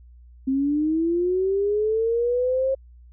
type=linear sweep; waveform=sine; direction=up; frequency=261.6 to 539 Hz; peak=-19 dBFS; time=0.47-2.75 s; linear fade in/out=10 ms; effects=added 60 Hz sine -45 dBFS peak until 3.12 s

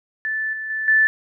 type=tone with level steps; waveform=sine; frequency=1754 Hz; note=A6; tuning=6 cents flat; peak=-21 / -26 / -22 / -12 dBFS; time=0.25-1.07 s; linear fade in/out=0 ms; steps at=0.53 / 0.7 / 0.88 s; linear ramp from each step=2 ms; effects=none

